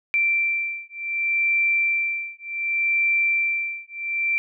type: beating tone pair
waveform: sine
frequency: 2349 / 2349.67 Hz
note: D7 / D7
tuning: 0 / 0 cents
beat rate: 0.67 Hz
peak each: -23 dBFS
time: 0.14-4.38 s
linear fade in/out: 0 ms
effects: none